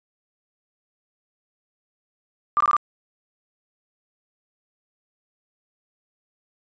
sine tone bursts, 1187 Hz, D6, 18 cents sharp, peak -15 dBFS, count 4, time 2.57-2.766 s, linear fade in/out 0 ms, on 34 ms, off 20 ms, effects resampled to 16000 Hz

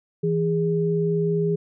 sine tone pair together, 164.69 / 410.7 Hz, E3 / G#4, -1 / -19 cents, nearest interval octave + major third, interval 1582 cents, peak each -22 dBFS, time 0.23-1.56 s, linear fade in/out 10 ms, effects none

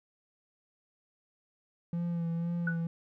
triangle tone with vibrato, 169.5 Hz, E3, 49 cents sharp, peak -28 dBFS, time 1.93-2.87 s, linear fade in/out 2 ms, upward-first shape sine, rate 2 Hz, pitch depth 29 cents each way
sine tone with exponential decay, 1480 Hz, F#6, in tune, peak -27 dBFS, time 2.67-2.82 s, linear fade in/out 5 ms, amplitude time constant 32 ms
effects none

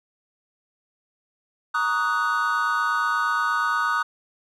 triangle chord, D# minor seventh, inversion second, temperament equal with one note detuned, 932.3 / 1136 / 1244.5 / 1480 Hz, A#5 / C#6 / D#6 / F#6, 0 / +42 / 0 / 0 cents, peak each -28 / -28 / -22 / -23 dBFS, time 1.74-4.03 s, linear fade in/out 10 ms, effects none

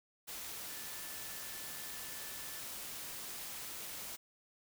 sine tone in noise, 1752 Hz, A6, 8 cents flat, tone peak -56 dBFS, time 0.68-2.61 s, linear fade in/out 20 ms, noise white, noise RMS -45 dBFS, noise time 0.27-4.17 s, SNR -14 dB, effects none

